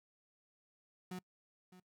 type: tone with echo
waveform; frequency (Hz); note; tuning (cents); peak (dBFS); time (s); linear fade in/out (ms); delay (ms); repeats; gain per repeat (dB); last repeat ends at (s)
35% pulse; 182.7; F#3; -22; -40; 1.11-1.19; 5; 610; 1; -15; 1.8
effects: noise-tail reverb RT60 0.1 s tail -25 dB re dry